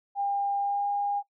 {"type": "tone with pitch glide", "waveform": "sine", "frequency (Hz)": [802, 810.9], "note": ["G5", "G#5"], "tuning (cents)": [39, -42], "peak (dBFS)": -25, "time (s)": [0.15, 1.23], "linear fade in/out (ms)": 50, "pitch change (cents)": 19, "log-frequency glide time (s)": [0.59, 0.87], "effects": ["noise-tail reverb RT60 0.1 s tail -20 dB re dry"]}